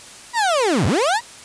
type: linear two-way sweep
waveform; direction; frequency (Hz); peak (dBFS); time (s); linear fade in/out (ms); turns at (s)
30% pulse; down then up; 987.8 to 78.7 to 987.8; -13; 0.33-1.21; 50; 0.86
effects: white hiss -40 dBFS RMS until 1.44 s + resampled to 22050 Hz